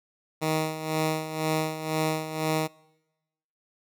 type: tone with tremolo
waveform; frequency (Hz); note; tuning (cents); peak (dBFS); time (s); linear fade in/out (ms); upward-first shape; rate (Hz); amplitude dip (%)
10% pulse; 157.2; D#3; +18; -15; 0.41-2.68; 20; sine; 2; 70
effects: noise-tail reverb RT60 1.0 s tail -25 dB re dry